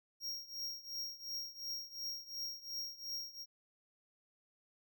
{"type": "tone with tremolo", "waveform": "square", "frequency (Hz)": 5588, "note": "F8", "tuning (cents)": 0, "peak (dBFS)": -38, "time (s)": [0.2, 3.46], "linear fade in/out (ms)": 50, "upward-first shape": "triangle", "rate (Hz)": 2.8, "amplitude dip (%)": 90, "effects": []}